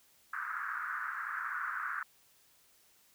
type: band-pass noise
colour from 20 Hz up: white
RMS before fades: -38 dBFS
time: 0.33-2.03 s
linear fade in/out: 5 ms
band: 1200 to 1600 Hz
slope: 48 dB/octave
effects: white hiss -66 dBFS RMS until 3.14 s